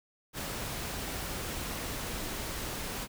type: noise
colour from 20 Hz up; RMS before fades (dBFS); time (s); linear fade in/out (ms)
pink; -37; 0.33-3.08; 50
effects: none